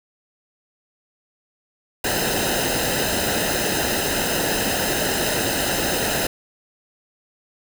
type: noise with comb filter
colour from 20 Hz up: pink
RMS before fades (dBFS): -22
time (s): 2.04-6.27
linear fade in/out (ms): 5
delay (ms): 0.88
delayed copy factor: -0.75
effects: none